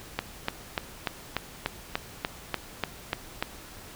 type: click train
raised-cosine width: 0.3 ms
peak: -10 dBFS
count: 12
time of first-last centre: 0.19-3.425 s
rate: 3.4 Hz
effects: pink hiss -46 dBFS RMS until 3.95 s